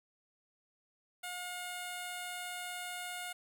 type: tone with notch filter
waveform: 5% pulse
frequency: 717 Hz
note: F5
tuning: 45 cents sharp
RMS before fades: -42 dBFS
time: 1.23-3.33 s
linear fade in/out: 10 ms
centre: 5500 Hz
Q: 0.73
effects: none